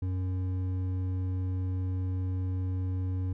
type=tone with hard clipping; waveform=triangle; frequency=92.5 Hz; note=F#2; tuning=in tune; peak=-30 dBFS; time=0.02-3.33 s; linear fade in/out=5 ms; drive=11 dB; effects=none